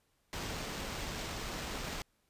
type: noise with sample-and-hold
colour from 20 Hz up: pink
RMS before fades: -40 dBFS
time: 0.33-2.02 s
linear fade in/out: 0 ms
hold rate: 11025 Hz
effects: pink hiss -75 dBFS RMS until 2.29 s + resampled to 32000 Hz